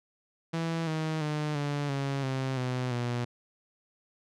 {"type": "tone with pitch steps", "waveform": "sawtooth", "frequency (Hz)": [164.81, 157.73, 150.96, 144.47, 138.27, 132.33, 126.65, 121.21], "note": ["E3", "D#3", "D3", "D3", "C#3", "C3", "B2", "B2"], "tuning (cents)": [0, 24, 48, -28, -4, 20, 44, -32], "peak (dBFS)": -25, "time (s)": [0.53, 3.25], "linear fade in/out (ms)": 10, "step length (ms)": 340, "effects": ["low-pass 6000 Hz 12 dB/octave"]}